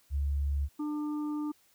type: tone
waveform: sine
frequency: 70.8 Hz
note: C#2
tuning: 37 cents sharp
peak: -27 dBFS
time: 0.1-0.69 s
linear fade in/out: 50 ms
type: harmonic tone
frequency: 299 Hz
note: D4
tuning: 31 cents sharp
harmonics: 1 / 3 / 4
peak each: -31 / -47 / -47 dBFS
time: 0.79-1.52 s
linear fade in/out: 10 ms
effects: white hiss -66 dBFS RMS until 1.74 s